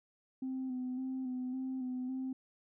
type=tone with vibrato; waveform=sine; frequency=257.2 Hz; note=C4; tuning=30 cents flat; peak=-34 dBFS; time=0.42-2.33 s; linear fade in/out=5 ms; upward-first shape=square; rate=1.8 Hz; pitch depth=27 cents each way; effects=tanh soft clip ceiling -32 dBFS